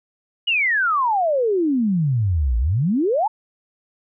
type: exponential two-way sweep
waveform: sine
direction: down then up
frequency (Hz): 2960 to 55 to 914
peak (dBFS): -16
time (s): 0.47-3.28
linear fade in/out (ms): 10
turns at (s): 2.58
effects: none